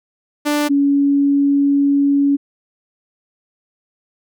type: tone pair in turn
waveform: sawtooth / sine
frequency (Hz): 294.8 / 281.7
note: D4 / C#4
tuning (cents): +7 / +28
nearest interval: minor second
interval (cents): 79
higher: first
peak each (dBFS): -11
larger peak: neither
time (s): 0.45-0.69 / 0.69-2.37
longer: second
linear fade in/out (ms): 20
effects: none